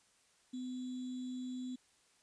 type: tone with sample-and-hold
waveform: sine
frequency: 252.9 Hz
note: B3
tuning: 41 cents sharp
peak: -39 dBFS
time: 0.53-1.76 s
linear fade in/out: 10 ms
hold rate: 3675 Hz
effects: white hiss -70 dBFS RMS until 2.22 s + resampled to 22050 Hz

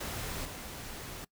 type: noise with level steps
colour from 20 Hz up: pink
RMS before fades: -38 / -43 dBFS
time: 0-1.25 s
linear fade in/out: 10 ms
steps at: 0.45 s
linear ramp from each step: 5 ms
effects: noise-tail reverb RT60 0.1 s tail -22 dB re dry

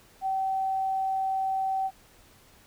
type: tone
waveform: sine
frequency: 768 Hz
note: G5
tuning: 36 cents flat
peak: -25 dBFS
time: 0.21-1.91 s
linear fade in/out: 50 ms
effects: pink hiss -57 dBFS RMS until 2.66 s

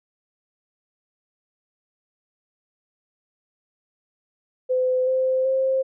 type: tone with pitch steps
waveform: sine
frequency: 510 / 519.2 / 528.6 Hz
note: C5 / C5 / C5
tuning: -44 / -13 / +18 cents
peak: -18 dBFS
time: 4.69-5.83 s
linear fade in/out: 20 ms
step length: 380 ms
effects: none

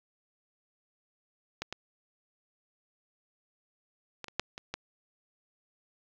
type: clicks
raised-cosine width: 0.2 ms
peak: -16 / -19 / -21 / -26 / -10 / -23 / -17 dBFS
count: 7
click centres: 1.62 / 1.726 / 4.243 / 4.283 / 4.396 / 4.579 / 4.74 s
effects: low-pass 6000 Hz 12 dB/octave + 8-bit

